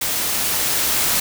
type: noise with level ramp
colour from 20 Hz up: white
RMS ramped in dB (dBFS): -22 to -18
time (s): 0.01-1.2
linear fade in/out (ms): 5
effects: none